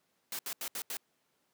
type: noise bursts at uneven times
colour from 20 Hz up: white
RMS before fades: -38 dBFS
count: 5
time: 0.32-0.39 / 0.46-0.53 / 0.61-0.68 / 0.75-0.82 / 0.9-0.97 s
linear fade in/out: 2 ms
effects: pink hiss -75 dBFS RMS until 1.53 s + high-pass 200 Hz 12 dB/octave